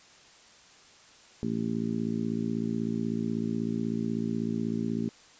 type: harmonic tone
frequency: 56.2 Hz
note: A1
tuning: 37 cents sharp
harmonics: 2 / 3 / 4 / 5 / 6 / 7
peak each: -39 / -35 / -30 / -36 / -39 / -39 dBFS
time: 1.43-5.09 s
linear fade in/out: 0 ms
effects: white hiss -55 dBFS RMS until 5.39 s + resampled to 16000 Hz